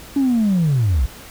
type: linear sweep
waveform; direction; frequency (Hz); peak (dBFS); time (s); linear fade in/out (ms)
sine; down; 284.6 to 54; -12; 0.16-1.06; 5
effects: tanh soft clip ceiling -11 dBFS + pink hiss -39 dBFS RMS until 1.3 s